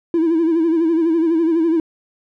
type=tone with vibrato; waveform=triangle; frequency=328.6 Hz; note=E4; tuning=5 cents flat; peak=-10 dBFS; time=0.14-1.8 s; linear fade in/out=2 ms; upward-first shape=sine; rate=12 Hz; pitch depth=74 cents each way; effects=tanh soft clip ceiling -9 dBFS